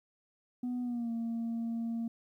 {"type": "tone with pitch glide", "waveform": "sine", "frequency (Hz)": [246.9, 230.4], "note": ["B3", "A#3"], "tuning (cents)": [0, -20], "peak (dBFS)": -30, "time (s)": [0.63, 2.08], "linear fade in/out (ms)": 5, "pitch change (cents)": -120, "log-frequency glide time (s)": [0.82, 1.11], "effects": ["tanh soft clip ceiling -31 dBFS", "12-bit"]}